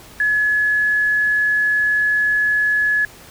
sine tone, 1700 Hz, G#6, 40 cents sharp, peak -14 dBFS, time 0.2-3.05 s, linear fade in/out 2 ms, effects pink hiss -42 dBFS RMS until 3.3 s

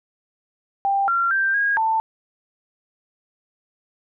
sine tone with pitch steps, 791 / 1374 / 1574 / 1635 / 889 Hz, G5 / F6 / G6 / G#6 / A5, +15 / -29 / +7 / -28 / +18 cents, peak -17 dBFS, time 0.85-2 s, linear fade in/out 0 ms, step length 230 ms, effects none

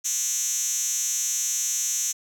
5% pulse tone with high-pass filter, 240 Hz, B3, 49 cents flat, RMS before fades -26 dBFS, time 0.04-2.13 s, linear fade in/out 20 ms, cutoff 6100 Hz, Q 5.2, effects none

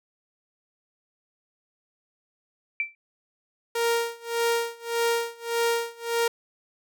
sine tone with exponential decay, 2336 Hz, D7, 10 cents flat, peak -20 dBFS, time 2.8-2.95 s, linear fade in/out 1 ms, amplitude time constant 32 ms
sawtooth tone with tremolo, 466.2 Hz, A#4, in tune, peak -17 dBFS, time 3.75-6.28 s, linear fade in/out 5 ms, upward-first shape sine, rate 1.7 Hz, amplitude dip 95%
effects none

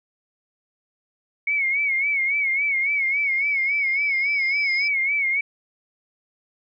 sine tone with vibrato, 2212 Hz, C#7, 4 cents flat, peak -19 dBFS, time 1.47-5.41 s, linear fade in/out 5 ms, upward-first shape sine, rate 3.6 Hz, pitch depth 85 cents each way
sine tone with exponential growth, 5060 Hz, D#8, 28 cents sharp, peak -28 dBFS, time 2.81-4.88 s, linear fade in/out 5 ms, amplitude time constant 450 ms
effects none

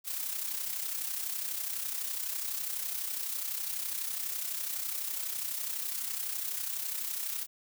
blue noise with amplitude modulation, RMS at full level -33 dBFS, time 0.04-7.47 s, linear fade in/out 50 ms, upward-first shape sine, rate 32 Hz, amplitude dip 55%, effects none

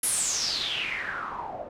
white noise with low-pass filter sweep, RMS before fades -30 dBFS, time 0.03-1.69 s, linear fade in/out 5 ms, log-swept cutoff 11000 to 570 Hz, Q 7.6, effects none

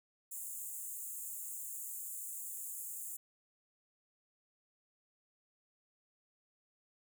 pink high-pass noise, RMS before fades -44 dBFS, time 0.31-3.17 s, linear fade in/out 10 ms, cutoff 6900 Hz, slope 96 dB/octave, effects none

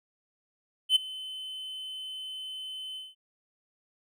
triangle tone with ADSR envelope, 3050 Hz, G7, 48 cents flat, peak -15 dBFS, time 0.89-3.15 s, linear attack 68 ms, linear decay 11 ms, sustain -20 dB, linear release 190 ms, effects none

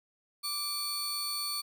sawtooth tone pair together, 1174.7 / 4452 Hz, D6 / C#8, 0 / +7 cents, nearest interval octave + major seventh, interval 2307 cents, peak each -37 / -30 dBFS, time 0.43-1.62 s, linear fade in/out 20 ms, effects none

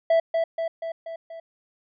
triangle tone with echo, 659.3 Hz, E5, in tune, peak -14 dBFS, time 0.1-0.2 s, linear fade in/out 5 ms, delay 240 ms, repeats 5, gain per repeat -4 dB, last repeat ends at 1.4 s, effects resampled to 11025 Hz

